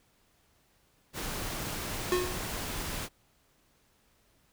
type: noise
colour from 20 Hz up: pink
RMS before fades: -36 dBFS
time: 1.13-3.09 s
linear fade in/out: 50 ms
type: tone with exponential decay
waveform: square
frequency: 361.4 Hz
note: F#4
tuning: 41 cents flat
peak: -23 dBFS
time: 2.12-2.56 s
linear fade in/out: 1 ms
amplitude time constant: 94 ms
effects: pink hiss -68 dBFS RMS until 4.52 s